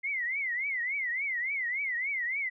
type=tone with vibrato; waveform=sine; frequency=2070 Hz; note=C7; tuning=19 cents flat; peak=-29 dBFS; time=0.03-2.5 s; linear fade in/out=20 ms; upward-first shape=triangle; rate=3.5 Hz; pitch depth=200 cents each way; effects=none